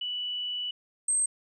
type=tone pair in turn; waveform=sine; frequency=2960 / 8314 Hz; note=F#7 / C9; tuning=0 / -12 cents; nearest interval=octave + tritone; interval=1788 cents; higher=second; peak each=-30 / -23 dBFS; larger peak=second; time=0.01-0.71 / 1.08-1.26 s; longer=first; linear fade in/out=5 ms; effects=none